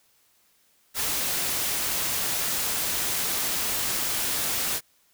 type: noise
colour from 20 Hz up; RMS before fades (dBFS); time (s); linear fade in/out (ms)
white; -27; 0.94-4.81; 50
effects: white hiss -64 dBFS RMS until 5.13 s